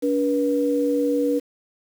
sine tone pair together, 286.1 / 483.4 Hz, D4 / B4, -45 / -37 cents, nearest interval major sixth, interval 908 cents, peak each -21 dBFS, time 0.02-1.4 s, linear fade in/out 20 ms, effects 7-bit

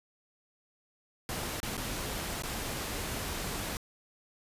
pink noise with dropouts, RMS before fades -36 dBFS, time 1.29-3.77 s, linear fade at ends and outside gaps 1 ms, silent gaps 1.602-1.63 / 1.769-1.777 / 2.422-2.435 s, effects resampled to 32000 Hz

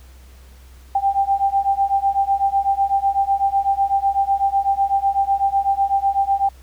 sine beating tone pair, 785 / 793 Hz, G5 / G5, +2 / +20 cents, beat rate 8 Hz, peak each -19 / -18 dBFS, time 0.95-6.49 s, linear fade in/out 5 ms, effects added 64 Hz sine -41 dBFS peak until 6.62 s + pink hiss -52 dBFS RMS until 6.62 s

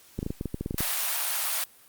clicks, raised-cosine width 3 ms, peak -17 dBFS, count 12, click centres 0.19 / 0.229 / 0.264 / 0.305 / 0.411 / 0.457 / 0.544 / 0.61 / 0.661 / 0.709 / 0.744 / 0.806 s
white high-pass noise, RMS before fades -28 dBFS, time 0.78-1.64 s, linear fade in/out 2 ms, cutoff 610 Hz, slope 48 dB/octave
effects white hiss -55 dBFS RMS until 1.88 s + Opus 48 kbps

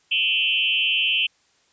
sine tone with frequency modulation, 2858 Hz, F7, 39 cents sharp, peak -18 dBFS, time 0.11-1.27 s, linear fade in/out 10 ms, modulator 149 Hz, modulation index 2.1, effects white hiss -62 dBFS RMS until 1.72 s + resampled to 16000 Hz

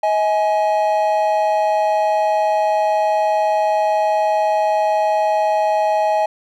triangle tone pair together, 636 / 837 Hz, D#5 / G#5, +38 / +13 cents, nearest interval perfect fourth, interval 475 cents, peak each -15 dBFS, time 0.03-6.26 s, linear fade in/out 5 ms, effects none

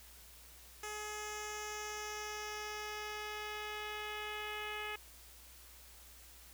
10% pulse tone with low-pass filter sweep, 422.4 Hz, G#4, 29 cents sharp, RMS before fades -43 dBFS, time 0.83-4.96 s, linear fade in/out 5 ms, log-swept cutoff 8400 to 2900 Hz, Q 2.3, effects added 60 Hz sine -60 dBFS peak until 6.53 s + white hiss -58 dBFS RMS until 6.53 s

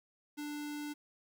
square tone with notch filter, 295 Hz, D4, 8 cents sharp, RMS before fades -41 dBFS, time 0.37-0.94 s, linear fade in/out 20 ms, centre 600 Hz, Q 0.84, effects 11-bit

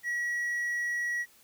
triangle tone, 1921 Hz, B6, 48 cents flat, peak -27 dBFS, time 0.03-1.26 s, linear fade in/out 50 ms, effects white hiss -60 dBFS RMS until 1.43 s

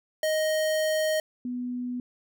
square / sine tone pair in turn, 624 / 247 Hz, D#5 / B3, +5 / 0 cents, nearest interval octave + major third, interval 1605 cents, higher first, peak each -24 / -29 dBFS, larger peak first, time 0.23-1.2 / 1.45-2 s, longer first, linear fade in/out 2 ms, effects none

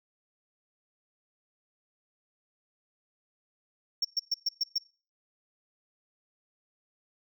sine tone bursts, 5490 Hz, F8, 31 cents flat, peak -22 dBFS, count 6, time 4.02-4.782 s, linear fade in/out 5 ms, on 27 ms, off 120 ms, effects noise-tail reverb RT60 0.4 s tail -26 dB re dry + tanh soft clip ceiling -24 dBFS

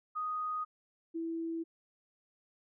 sine tone pair in turn, 1244.5 / 329.6 Hz, D#6 / E4, 0 / 0 cents, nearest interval octave + major seventh, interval 2300 cents, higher first, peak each -33 / -34 dBFS, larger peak first, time 0.15-0.65 / 1.14-1.64 s, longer neither, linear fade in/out 20 ms, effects none

